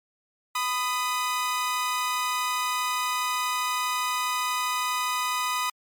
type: tone pair together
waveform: sawtooth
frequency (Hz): 1000 / 1241.9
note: B5 / D#6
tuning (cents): +21 / -4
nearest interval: major third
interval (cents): 375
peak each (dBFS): -24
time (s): 0.55-5.7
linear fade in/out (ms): 5
effects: MP3 96 kbps